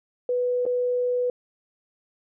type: tone with dropouts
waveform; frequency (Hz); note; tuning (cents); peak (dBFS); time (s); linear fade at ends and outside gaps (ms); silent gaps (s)
sine; 493.9; B4; 0; -21; 0.29-1.3; 2; 0.654-0.663
effects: none